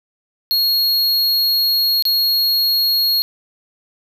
square tone with dropouts, 4300 Hz, C8, 47 cents sharp, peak -14 dBFS, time 0.51-3.22 s, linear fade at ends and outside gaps 0 ms, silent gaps 2.024-2.053 s, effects none

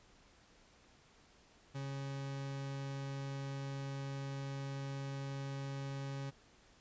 40% pulse tone, 137.6 Hz, C#3, 12 cents flat, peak -39 dBFS, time 1.74-6.31 s, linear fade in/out 20 ms, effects pink hiss -65 dBFS RMS until 6.8 s + resampled to 16000 Hz

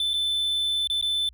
triangle tone with dropouts, 3523 Hz, A7, 1 cent sharp, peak -21 dBFS, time 0-1.29 s, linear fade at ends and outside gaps 2 ms, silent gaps 0.135-0.139 / 0.873-0.899 / 1.013-1.025 s, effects added 60 Hz sine -49 dBFS peak until 1.33 s

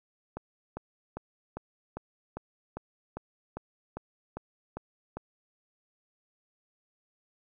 click train, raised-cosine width 1 ms, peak -23 dBFS, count 13, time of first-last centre 0.37-5.17 s, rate 2.5 Hz, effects none

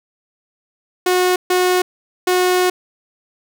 sawtooth tone bursts at uneven times, 364 Hz, F#4, 28 cents flat, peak -9 dBFS, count 3, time 1.06-1.36 / 1.5-1.82 / 2.27-2.7 s, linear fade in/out 5 ms, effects none

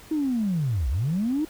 sine linear two-way sweep, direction down then up, 321 to 56.6 to 321 Hz, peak -21 dBFS, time 0.11-1.45 s, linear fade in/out 5 ms, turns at 0.89 s, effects tanh soft clip ceiling -17 dBFS + pink hiss -48 dBFS RMS until 1.49 s

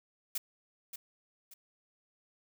blue noise with echo, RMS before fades -34 dBFS, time 0.35-0.38 s, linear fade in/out 5 ms, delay 580 ms, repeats 2, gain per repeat -9 dB, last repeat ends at 1.54 s, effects none

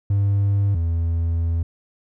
triangle tone pair in turn, 100 / 83.46 Hz, G2 / E2, +35 / +22 cents, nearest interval minor third, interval 313 cents, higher first, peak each -13 / -16 dBFS, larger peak first, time 0.1-0.75 / 0.75-1.63 s, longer second, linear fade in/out 5 ms, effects tanh soft clip ceiling -10 dBFS

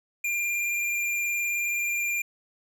square tone with vibrato, 2392 Hz, D7, 31 cents sharp, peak -26 dBFS, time 0.24-2.22 s, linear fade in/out 5 ms, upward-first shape triangle, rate 19 Hz, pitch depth 18 cents each way, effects none

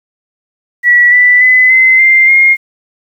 sine tone with pitch steps, 1940 / 1977.3 / 2015 / 2054 / 2094 / 2134 Hz, B6 / B6 / B6 / C7 / C7 / C7, -31 / +2 / +34 / -33 / +1 / +34 cents, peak -3 dBFS, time 0.83-2.57 s, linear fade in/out 50 ms, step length 290 ms, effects 7-bit

